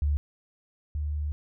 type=tone pair in turn; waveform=sine; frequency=72.9 / 74.43 Hz; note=D2 / D2; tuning=-12 / +24 cents; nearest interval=unison; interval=36 cents; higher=second; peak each=-22 / -27 dBFS; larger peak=first; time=0.02-0.17 / 0.95-1.32 s; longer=second; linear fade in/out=0 ms; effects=none